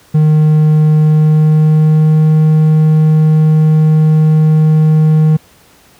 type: tone with pitch glide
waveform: triangle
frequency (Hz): 153.9 to 155.78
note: D#3 to D#3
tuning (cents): -19 to +2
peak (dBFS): -3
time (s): 0.14-5.37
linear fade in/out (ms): 10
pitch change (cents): +21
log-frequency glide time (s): 0.99-2.25
effects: pink hiss -45 dBFS RMS until 5.99 s + high-pass 60 Hz 12 dB/octave